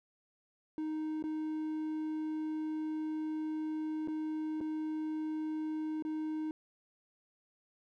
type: tone with dropouts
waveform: triangle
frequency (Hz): 311.1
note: D#4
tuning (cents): 0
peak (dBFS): -32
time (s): 0.78-6.51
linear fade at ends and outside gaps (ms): 1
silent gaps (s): 1.225-1.239 / 4.075-4.083 / 4.605-4.611 / 6.024-6.05
effects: none